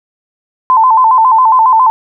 sine tone with vibrato, 955 Hz, A#5, 42 cents sharp, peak -4 dBFS, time 0.7-1.9 s, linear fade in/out 0 ms, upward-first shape square, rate 7.3 Hz, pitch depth 120 cents each way, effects none

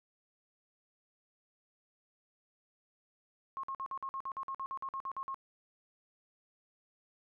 sine tone bursts, 1078 Hz, C#6, 49 cents flat, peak -36 dBFS, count 16, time 3.57-5.344 s, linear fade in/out 0 ms, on 64 ms, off 50 ms, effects none

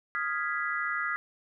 sine chord, F half-diminished seventh, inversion third, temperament equal, 1244.5 / 1396.9 / 1661.2 / 1975.5 Hz, Eb6 / F6 / Ab6 / Cb7, 0 / 0 / 0 / 0 cents, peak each -34 dBFS, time 0.15-1.16 s, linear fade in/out 0 ms, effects none

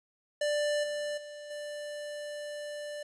square tone with level steps, 590 Hz, D5, 8 cents sharp, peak -28 / -33 / -43 / -38 dBFS, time 0.41-3.03 s, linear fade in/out 5 ms, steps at 0.83 / 1.17 / 1.5 s, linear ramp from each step 10 ms, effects resampled to 22050 Hz + 10-bit

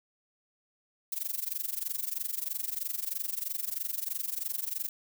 violet noise with amplitude modulation, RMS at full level -31 dBFS, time 1.12-4.89 s, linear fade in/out 2 ms, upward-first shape sine, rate 23.1 Hz, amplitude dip 90%, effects none

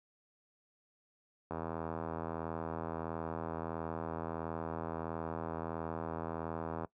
click train, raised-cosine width 1 ms, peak -24 dBFS, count 436, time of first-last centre 1.51-6.847 s, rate 81.5 Hz, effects noise-tail reverb RT60 0.1 s tail -20 dB re dry + high-pass 80 Hz 12 dB/octave

